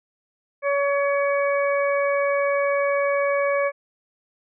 harmonic tone, 564 Hz, C#5, 30 cents sharp, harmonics 1 / 2 / 3 / 4, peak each -20 / -27 / -30 / -29 dBFS, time 0.62-3.72 s, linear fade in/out 50 ms, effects none

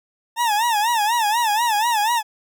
40% pulse tone with vibrato, 891 Hz, A5, 22 cents sharp, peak -16 dBFS, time 0.36-2.23 s, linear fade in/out 50 ms, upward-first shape sine, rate 4.1 Hz, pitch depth 140 cents each way, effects none

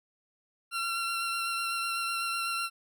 20% pulse tone with vibrato, 1364 Hz, F6, 41 cents flat, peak -25 dBFS, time 0.71-2.7 s, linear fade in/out 50 ms, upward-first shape triangle, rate 8 Hz, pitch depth 18 cents each way, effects none

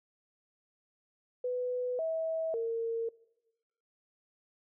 sine tone with pitch steps, 497.6 / 647 / 457.8 Hz, B4 / E5 / A#4, +13 / -32 / -31 cents, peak -30 dBFS, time 1.44-3.09 s, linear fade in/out 5 ms, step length 550 ms, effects noise-tail reverb RT60 1.0 s tail -22 dB re dry

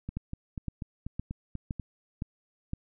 two click trains, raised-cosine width 5 ms, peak -20 / -23 dBFS, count 6 / 8, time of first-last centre 0.17-2.734 / 0.09-1.797 s, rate 1.95 / 4.1 Hz, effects none

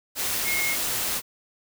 sine tone in noise, 2156 Hz, C#7, 49 cents flat, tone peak -25 dBFS, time 0.44-0.77 s, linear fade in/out 50 ms, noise white, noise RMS -27 dBFS, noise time 0.15-1.22 s, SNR -1 dB, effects none

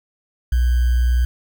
sine tone with sample-and-hold, 60.9 Hz, B1, 24 cents flat, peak -13 dBFS, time 0.52-1.25 s, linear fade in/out 5 ms, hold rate 1575 Hz, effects none

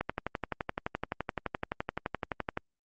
click train, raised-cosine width 0.5 ms, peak -16 dBFS, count 31, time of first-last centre 0.01-2.574 s, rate 11.7 Hz, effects Opus 48 kbps

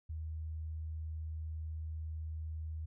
sine tone, 79 Hz, D#2, 27 cents sharp, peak -38 dBFS, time 0.09-2.86 s, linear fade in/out 10 ms, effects none

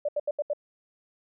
sine tone bursts, 587.3 Hz, D5, in tune, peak -24 dBFS, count 5, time 0.05-0.534 s, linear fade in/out 5 ms, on 36 ms, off 76 ms, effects none

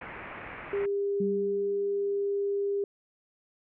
white low-pass noise, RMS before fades -42 dBFS, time 0.01-0.86 s, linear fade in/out 5 ms, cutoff 2400 Hz, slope 48 dB/octave
sine tone, 401.2 Hz, G4, 40 cents sharp, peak -26 dBFS, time 0.73-2.84 s, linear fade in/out 2 ms
sine tone with exponential decay, 196 Hz, G3, in tune, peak -27 dBFS, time 1.2-2.26 s, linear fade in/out 5 ms, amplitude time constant 230 ms
effects none

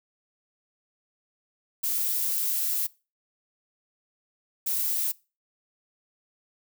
violet noise bursts at uneven times, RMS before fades -27 dBFS, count 2, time 1.83-2.87 / 4.66-5.12 s, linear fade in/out 10 ms, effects noise-tail reverb RT60 0.3 s tail -22 dB re dry

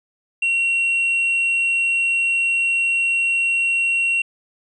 sine tone with hard clipping, 2737 Hz, F7, 36 cents flat, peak -17 dBFS, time 0.42-4.22 s, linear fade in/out 5 ms, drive 2 dB, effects resampled to 22050 Hz

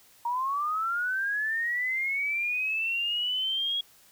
sine linear sweep, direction up, 932 to 3322 Hz, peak -26 dBFS, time 0.25-3.81 s, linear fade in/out 5 ms, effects white hiss -58 dBFS RMS until 4.11 s

